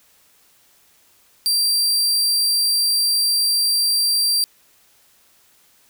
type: tone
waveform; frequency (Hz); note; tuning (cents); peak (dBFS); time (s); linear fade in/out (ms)
sawtooth; 4713; D8; +5; -13; 1.46-4.44; 0
effects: white hiss -56 dBFS RMS until 5.89 s